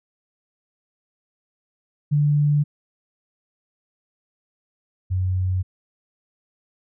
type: tone pair in turn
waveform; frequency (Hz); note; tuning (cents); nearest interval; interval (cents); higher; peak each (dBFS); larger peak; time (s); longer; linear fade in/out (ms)
sine; 146.83 / 92.5; D3 / F#2; 0 / 0; minor sixth; 800; first; -15 / -19; first; 2.11-2.64 / 5.1-5.63; neither; 20
effects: none